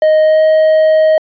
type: tone with pitch glide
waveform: triangle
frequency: 622.3 to 628.1 Hz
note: D#5 to D#5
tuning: 0 to +16 cents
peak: -4 dBFS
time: 0.02-1.18 s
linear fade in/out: 2 ms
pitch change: +16 cents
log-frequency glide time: 0.22-0.42 s
effects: resampled to 11025 Hz